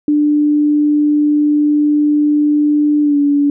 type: tone with pitch glide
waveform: sine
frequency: 296.5 to 286.9 Hz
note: D4 to D4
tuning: +17 to -40 cents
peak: -9 dBFS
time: 0.08-3.5 s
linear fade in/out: 2 ms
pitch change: -57 cents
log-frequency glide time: 3.02-3.17 s
effects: none